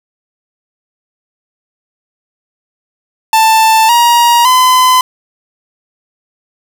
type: tone with pitch steps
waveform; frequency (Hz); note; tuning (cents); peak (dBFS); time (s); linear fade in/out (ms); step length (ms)
45% pulse; 885 / 948.5 / 1016.6; A5 / A#5 / B5; +10 / +30 / +50; -5; 3.33-5.01; 2; 560
effects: 7-bit